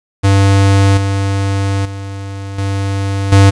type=tone with level steps; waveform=square; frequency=98.3 Hz; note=G2; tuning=5 cents sharp; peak=-7 / -13 / -23 / -15 / -4 dBFS; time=0.23-3.51 s; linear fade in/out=20 ms; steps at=0.97 / 1.85 / 2.58 / 3.32 s; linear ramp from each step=5 ms; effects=resampled to 22050 Hz + 7-bit